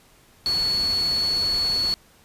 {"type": "tone in noise", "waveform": "sine", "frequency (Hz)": 4398, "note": "C#8", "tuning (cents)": -14, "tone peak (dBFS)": -20, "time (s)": [0.46, 1.94], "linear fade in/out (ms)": 0, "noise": "pink", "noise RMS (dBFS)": -35, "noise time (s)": [0.46, 1.94], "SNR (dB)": 12, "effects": ["pink hiss -55 dBFS RMS until 2.24 s", "resampled to 32000 Hz"]}